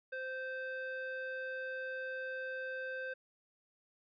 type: tone with band-pass filter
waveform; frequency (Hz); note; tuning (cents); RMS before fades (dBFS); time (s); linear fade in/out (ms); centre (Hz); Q
square; 520; C5; -11; -41; 0.12-3.14; 10; 1200; 5.2
effects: resampled to 11025 Hz